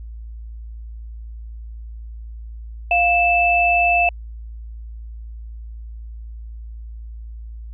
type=tone pair together; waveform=sine; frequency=700 / 2637 Hz; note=F5 / E7; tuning=+4 / 0 cents; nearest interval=octave + major seventh; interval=2296 cents; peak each=-16 dBFS; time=2.91-4.09 s; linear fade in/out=2 ms; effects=added 56 Hz sine -31 dBFS peak until 7.73 s